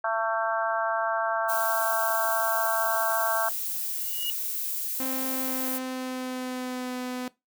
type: harmonic tone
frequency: 224.1 Hz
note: A3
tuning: 32 cents sharp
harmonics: 3 / 4 / 5 / 6 / 7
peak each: -29 / -30 / -31 / -32 / -32 dBFS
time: 0.04-3.49 s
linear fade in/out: 5 ms
type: noise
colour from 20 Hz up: violet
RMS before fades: -31 dBFS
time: 1.48-5.79 s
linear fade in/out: 20 ms
type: tone with exponential growth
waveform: sine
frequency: 2897 Hz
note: F#7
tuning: 37 cents flat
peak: -27 dBFS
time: 3.9-4.3 s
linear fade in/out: 0 ms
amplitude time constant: 85 ms
type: tone with pitch glide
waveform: sawtooth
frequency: 261.6 to 251.2 Hz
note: C4 to B3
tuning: 0 to +30 cents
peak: -27 dBFS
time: 5-7.28 s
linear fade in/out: 0 ms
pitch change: -70 cents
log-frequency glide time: 5.27-6.96 s
effects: noise-tail reverb RT60 0.2 s tail -19 dB re dry